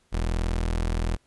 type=tone; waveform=30% pulse; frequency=41.2 Hz; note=E1; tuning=in tune; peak=-21 dBFS; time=0.12-1.17 s; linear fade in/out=20 ms; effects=pink hiss -66 dBFS RMS until 1.26 s + resampled to 24000 Hz